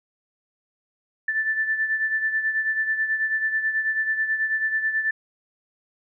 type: beating tone pair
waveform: sine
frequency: 1760 / 1769.2 Hz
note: A6 / A6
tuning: 0 / +9 cents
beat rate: 9.2 Hz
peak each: -22 / -29 dBFS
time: 1.28-5.11 s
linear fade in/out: 5 ms
effects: none